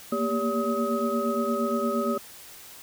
sine tone cluster, 229.4 / 238 / 396.1 / 571 / 1266 Hz, A#3 / A#3 / G4 / D5 / D#6, -28 / +36 / +18 / -49 / +30 cents, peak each -30 dBFS, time 0.12-2.18 s, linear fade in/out 5 ms, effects white hiss -46 dBFS RMS until 2.82 s

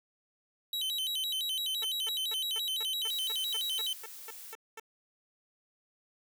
45% pulse tone with vibrato, 3446 Hz, A7, 37 cents flat, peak -31 dBFS, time 0.73-3.93 s, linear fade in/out 2 ms, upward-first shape square, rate 5.9 Hz, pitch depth 200 cents each way
10% pulse tone bursts, 445.2 Hz, A4, 20 cents sharp, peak -34 dBFS, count 13, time 1.82-4.798 s, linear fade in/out 2 ms, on 26 ms, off 220 ms
blue noise, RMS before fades -47 dBFS, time 3.07-4.54 s, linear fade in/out 10 ms
effects none

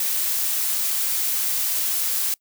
blue noise, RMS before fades -23 dBFS, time 0-2.34 s, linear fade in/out 2 ms, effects noise-tail reverb RT60 0.1 s tail -24 dB re dry

